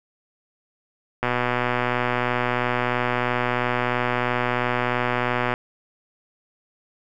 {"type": "click train", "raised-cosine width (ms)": 0.5, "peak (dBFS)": -7, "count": 531, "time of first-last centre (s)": [1.23, 5.539], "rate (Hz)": 123, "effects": []}